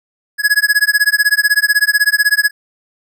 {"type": "tone with tremolo", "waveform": "square", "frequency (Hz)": 1681, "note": "G#6", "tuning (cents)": 20, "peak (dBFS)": -7, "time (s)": [0.38, 2.51], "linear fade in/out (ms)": 50, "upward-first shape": "sine", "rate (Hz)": 16, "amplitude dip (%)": 100, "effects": []}